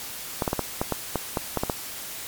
clicks, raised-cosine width 1 ms, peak -9 dBFS, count 11, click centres 0.422 / 0.478 / 0.531 / 0.593 / 0.815 / 0.923 / 1.157 / 1.372 / 1.573 / 1.635 / 1.698 s, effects white hiss -36 dBFS RMS until 2.27 s + MP3 96 kbps

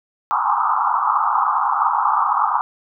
white band-pass noise, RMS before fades -18 dBFS, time 0.31-2.61 s, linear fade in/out 0 ms, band 790 to 1300 Hz, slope 96 dB/octave, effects none

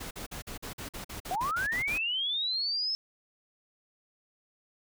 pink noise bursts, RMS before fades -40 dBFS, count 13, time 0-1.982 s, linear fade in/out 10 ms, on 110 ms, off 46 ms
sine linear sweep, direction up, 692 to 5274 Hz, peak -28 dBFS, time 1.31-2.95 s, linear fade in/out 0 ms
effects none

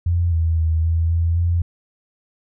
sine tone with pitch steps, 86.2 / 81.9 / 80.5 / 82.4 / 83.7 / 85.9 Hz, F2 / E2 / E2 / E2 / E2 / F2, -22 / -11 / -41 / 0 / +27 / -28 cents, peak -15 dBFS, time 0.06-1.62 s, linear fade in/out 5 ms, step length 260 ms, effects none

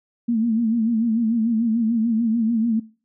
sine tone with vibrato, 227.5 Hz, A#3, 42 cents flat, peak -17 dBFS, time 0.28-2.8 s, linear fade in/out 10 ms, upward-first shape sine, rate 6.8 Hz, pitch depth 79 cents each way, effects noise-tail reverb RT60 0.4 s tail -22 dB re dry

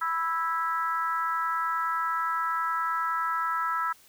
harmonic tone with a mistuned harmonic, 329.6 Hz, E4, in tune, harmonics 3 / 4 / 5 / 6, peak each -32 / -27 / -35 / -41 dBFS, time 0.01-3.93 s, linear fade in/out 10 ms, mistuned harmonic 6, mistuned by -20 cents, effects white hiss -57 dBFS RMS until 4.08 s

